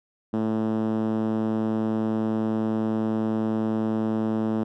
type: tone with band-pass filter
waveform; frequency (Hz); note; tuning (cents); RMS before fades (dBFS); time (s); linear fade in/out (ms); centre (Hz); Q
5% pulse; 110; A2; 0; -25; 0.33-4.64; 10; 230; 2.1
effects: none